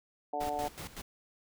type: harmonic tone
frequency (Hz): 146.83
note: D3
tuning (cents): 0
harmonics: 2 / 3 / 4 / 5 / 6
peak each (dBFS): -44 / -42 / -39 / -34 / -40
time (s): 0.33-0.68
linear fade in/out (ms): 5
type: noise with tremolo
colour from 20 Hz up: pink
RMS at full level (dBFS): -42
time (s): 0.4-1.02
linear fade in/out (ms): 10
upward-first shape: square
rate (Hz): 5.3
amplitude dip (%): 75
effects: none

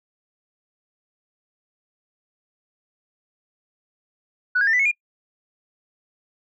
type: tone with pitch steps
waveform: sine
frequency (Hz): 1480 / 1632.7 / 1801.2 / 1987 / 2192 / 2418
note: F#6 / G#6 / A6 / B6 / C#7 / D7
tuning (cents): 0 / -30 / +40 / +10 / -20 / +50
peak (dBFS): -15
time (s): 4.55-4.916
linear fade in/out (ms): 10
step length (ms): 61
effects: noise-tail reverb RT60 0.1 s tail -25 dB re dry + tanh soft clip ceiling -12 dBFS

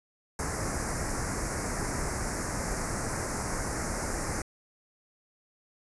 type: band-stop noise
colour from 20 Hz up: pink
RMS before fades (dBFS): -32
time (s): 0.39-4.42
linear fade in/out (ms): 2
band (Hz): 2100 to 5200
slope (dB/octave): 48
effects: resampled to 24000 Hz

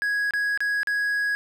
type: tone with dropouts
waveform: triangle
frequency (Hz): 1661.2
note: G#6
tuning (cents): 0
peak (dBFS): -20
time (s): 0.02-1.35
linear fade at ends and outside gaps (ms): 0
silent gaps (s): 0.308-0.336 / 0.575-0.605 / 0.832-0.872
effects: none

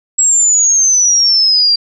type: exponential sweep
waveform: sine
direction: down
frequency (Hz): 7730 to 4699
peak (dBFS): -7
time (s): 0.18-1.76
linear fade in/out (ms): 10
effects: none

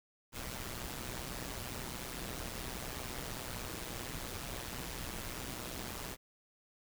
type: noise with amplitude modulation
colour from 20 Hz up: pink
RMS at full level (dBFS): -39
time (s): 0.32-6.17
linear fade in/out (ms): 50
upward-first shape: sine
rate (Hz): 125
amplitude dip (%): 75
effects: none

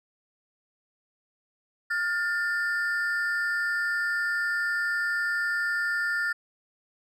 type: ring-modulated tone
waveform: triangle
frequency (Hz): 1600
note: G6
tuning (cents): +35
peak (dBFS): -20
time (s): 1.9-6.33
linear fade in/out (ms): 10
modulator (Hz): 184
effects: none

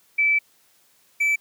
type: tone pair in turn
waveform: sine / triangle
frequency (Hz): 2314 / 2314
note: D7 / D7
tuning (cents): -26 / -26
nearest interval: unison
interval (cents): 0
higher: neither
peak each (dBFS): -16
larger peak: neither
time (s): 0.18-0.39 / 1.2-1.36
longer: first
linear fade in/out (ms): 10
effects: white hiss -60 dBFS RMS until 1.4 s + high-pass 80 Hz 12 dB/octave

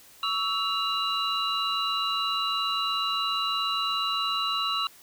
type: tone cluster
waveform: sine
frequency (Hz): 1130 / 1313 / 2814 / 3944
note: C#6 / E6 / F7 / B7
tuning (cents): +33 / -7 / +12 / -3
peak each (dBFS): -30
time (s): 0.23-4.87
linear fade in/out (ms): 2
effects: tanh soft clip ceiling -16 dBFS + white hiss -53 dBFS RMS until 5.02 s

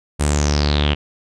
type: tone with low-pass filter sweep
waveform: sawtooth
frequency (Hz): 73.42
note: D2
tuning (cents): 0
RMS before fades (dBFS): -17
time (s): 0.19-0.95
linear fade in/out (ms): 20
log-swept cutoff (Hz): 9200 to 2900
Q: 6.7
effects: none

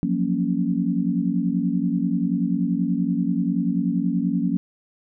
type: chord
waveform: sine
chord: Gb major seventh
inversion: third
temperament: equal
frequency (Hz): 174.61 / 185 / 233.1 / 277.2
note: F3 / Gb3 / Bb3 / Db4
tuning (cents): 0 / 0 / 0 / 0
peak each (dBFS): -25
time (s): 0.03-4.57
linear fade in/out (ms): 0
effects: none

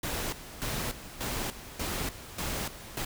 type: noise with tremolo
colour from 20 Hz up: pink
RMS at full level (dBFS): -33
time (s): 0.03-3.05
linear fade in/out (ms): 5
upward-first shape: square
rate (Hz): 1.7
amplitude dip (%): 75
effects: none

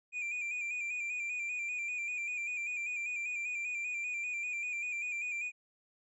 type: tone with vibrato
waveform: triangle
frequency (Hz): 2415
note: D7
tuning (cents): +48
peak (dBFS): -33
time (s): 0.12-5.52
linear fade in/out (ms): 50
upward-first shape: square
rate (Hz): 5.1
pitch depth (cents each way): 39
effects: resampled to 22050 Hz

